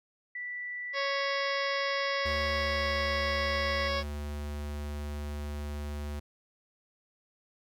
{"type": "tone", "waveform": "sine", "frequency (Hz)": 1967, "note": "B6", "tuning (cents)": -7, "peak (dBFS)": -35, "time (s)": [0.35, 3.88], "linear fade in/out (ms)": 5}
{"type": "harmonic tone", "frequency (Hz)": 554.4, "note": "C#5", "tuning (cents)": 0, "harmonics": [1, 2, 3, 4, 5, 6, 7, 8, 9, 10], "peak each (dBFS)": [-33, -35, -39, -38, -44, -41, -45, -46, -41, -44], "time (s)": [0.93, 4.04], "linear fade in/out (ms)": 50}
{"type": "tone with pitch glide", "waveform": "square", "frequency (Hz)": [74.5, 73.43], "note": ["D2", "D2"], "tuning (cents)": [25, 0], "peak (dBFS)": -35, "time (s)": [2.25, 6.2], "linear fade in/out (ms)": 10, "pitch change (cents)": -25, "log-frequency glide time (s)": [2.5, 2.9]}
{"effects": []}